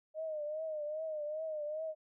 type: tone with vibrato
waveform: sine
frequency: 616 Hz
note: D#5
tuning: 17 cents flat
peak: -36 dBFS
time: 0.14-1.95 s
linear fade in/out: 50 ms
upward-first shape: triangle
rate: 2.5 Hz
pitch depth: 84 cents each way
effects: none